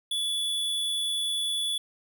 square tone, 3435 Hz, A7, 42 cents flat, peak -27 dBFS, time 0.11-1.78 s, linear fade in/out 5 ms, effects none

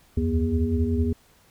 sine tone cluster, 73.3 / 78.1 / 88.8 / 240.9 / 408 Hz, D2 / D#2 / F2 / B3 / G#4, -3 / +7 / +29 / -43 / -31 cents, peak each -30 / -26 / -26 / -25 / -30 dBFS, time 0.17-1.13 s, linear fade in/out 5 ms, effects pink hiss -58 dBFS RMS until 1.5 s

